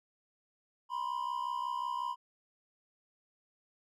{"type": "tone pair together", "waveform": "triangle", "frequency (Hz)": [970.5, 1036], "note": ["B5", "C6"], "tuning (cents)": [-31, -17], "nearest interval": "minor second", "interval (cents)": 114, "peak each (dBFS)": [-34, -35], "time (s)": [0.89, 2.16], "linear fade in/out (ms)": 50, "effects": []}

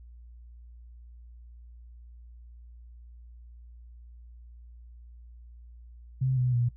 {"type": "tone with pitch steps", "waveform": "sine", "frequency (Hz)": [130.81, 125.55, 120.51], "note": ["C3", "B2", "B2"], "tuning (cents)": [0, 29, -42], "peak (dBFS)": -23, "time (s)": [6.21, 6.69], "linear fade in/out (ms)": 10, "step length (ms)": 160, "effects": ["noise-tail reverb RT60 0.1 s tail -18 dB re dry", "added 59 Hz sine -46 dBFS peak until 6.76 s"]}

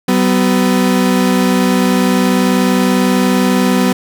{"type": "tone pair together", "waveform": "35% pulse", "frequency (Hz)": [189.95, 250.2], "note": ["F#3", "B3"], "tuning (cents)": [46, 23], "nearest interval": "perfect fourth", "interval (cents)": 477, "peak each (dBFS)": -11, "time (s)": [0.08, 3.93], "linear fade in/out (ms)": 5, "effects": []}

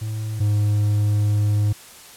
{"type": "tone pair in turn", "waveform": "triangle", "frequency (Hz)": [108.7, 104.24], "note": ["A2", "G#2"], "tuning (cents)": [-21, 7], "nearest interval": "minor second", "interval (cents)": 72, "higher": "first", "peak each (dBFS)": [-22, -14], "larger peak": "second", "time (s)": [[0.01, 0.4], [0.4, 1.73]], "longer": "second", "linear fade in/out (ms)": 10, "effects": ["white hiss -43 dBFS RMS until 2.16 s", "low-pass 12000 Hz 12 dB/octave"]}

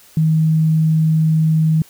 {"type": "tone", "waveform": "sine", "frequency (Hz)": 158.4, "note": "D#3", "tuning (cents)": 31, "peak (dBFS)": -11, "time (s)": [0.17, 1.82], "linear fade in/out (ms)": 2, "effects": ["white hiss -47 dBFS RMS until 1.89 s"]}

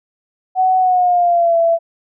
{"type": "tone with pitch glide", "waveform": "sine", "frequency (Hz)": [747, 669.4], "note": ["F#5", "E5"], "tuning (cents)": [16, 26], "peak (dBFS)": -10, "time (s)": [0.55, 1.79], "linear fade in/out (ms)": 50, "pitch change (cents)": -190, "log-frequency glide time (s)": [0.78, 1.57], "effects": []}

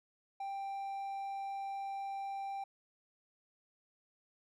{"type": "tone", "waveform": "triangle", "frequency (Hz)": 787, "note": "G5", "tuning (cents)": 7, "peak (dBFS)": -36, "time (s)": [0.4, 2.64], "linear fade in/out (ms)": 5, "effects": []}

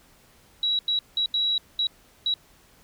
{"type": "tone bursts at uneven times", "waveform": "sine", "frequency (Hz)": 3887, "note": "B7", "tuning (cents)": -28, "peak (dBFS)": -21, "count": 6, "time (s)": [[0.63, 0.79], [0.88, 0.99], [1.17, 1.26], [1.34, 1.58], [1.79, 1.87], [2.26, 2.34]], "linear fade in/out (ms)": 2, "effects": ["pink hiss -57 dBFS RMS until 2.83 s"]}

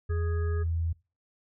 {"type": "harmonic tone", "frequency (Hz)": 415.3, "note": "G#4", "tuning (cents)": 0, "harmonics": [1, 3, 4], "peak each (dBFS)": [-36, -46, -46], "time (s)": [0.09, 0.64], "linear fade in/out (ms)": 20}
{"type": "tone with pitch glide", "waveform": "sine", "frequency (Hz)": [84, 82.8], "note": ["E2", "E2"], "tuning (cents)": [33, 8], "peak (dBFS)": -26, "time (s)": [0.09, 0.93], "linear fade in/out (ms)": 10, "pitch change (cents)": -25, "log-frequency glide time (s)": [0.2, 0.44]}
{"effects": ["noise-tail reverb RT60 0.3 s tail -23 dB re dry"]}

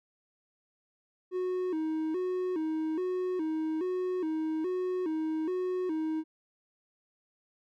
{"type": "tone with vibrato", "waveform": "triangle", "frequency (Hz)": 340, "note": "F4", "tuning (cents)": -46, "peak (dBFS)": -27, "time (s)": [1.31, 6.24], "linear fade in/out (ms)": 50, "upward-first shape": "square", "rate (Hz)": 1.2, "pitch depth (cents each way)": 130, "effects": []}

